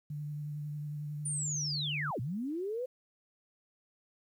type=tone with vibrato; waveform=sine; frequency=148.2 Hz; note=D3; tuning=16 cents sharp; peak=-36 dBFS; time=0.1-2.11 s; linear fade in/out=5 ms; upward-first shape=triangle; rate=11 Hz; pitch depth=26 cents each way
type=linear two-way sweep; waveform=sine; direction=down then up; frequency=9397 to 107.2 to 520 Hz; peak=-33 dBFS; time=1.25-2.86 s; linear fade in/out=10 ms; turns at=2.2 s
effects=11-bit